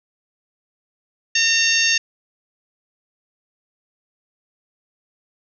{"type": "harmonic tone", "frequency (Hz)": 912, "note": "A#5", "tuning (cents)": -38, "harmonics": [2, 3, 4, 5, 6, 7], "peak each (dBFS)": [-22, -19, -25, -24, -23, -22], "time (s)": [1.35, 1.98], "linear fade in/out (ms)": 5, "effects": []}